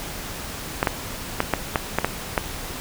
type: clicks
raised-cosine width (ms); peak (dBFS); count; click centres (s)
0.5; -3; 8; 0.829 / 0.872 / 1.404 / 1.537 / 1.758 / 1.986 / 2.046 / 2.378
effects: pink hiss -33 dBFS RMS until 2.8 s